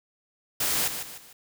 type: noise with echo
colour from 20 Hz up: white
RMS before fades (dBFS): -26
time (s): 0.6-0.88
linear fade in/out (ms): 5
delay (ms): 150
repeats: 3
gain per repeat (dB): -8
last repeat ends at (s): 1.33
effects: none